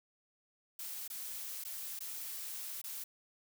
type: noise with dropouts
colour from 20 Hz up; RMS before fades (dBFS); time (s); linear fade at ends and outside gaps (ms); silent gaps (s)
blue; -43; 0.79-3.04; 5; 1.078-1.1 / 1.639-1.649 / 1.992-2.005 / 2.816-2.84
effects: none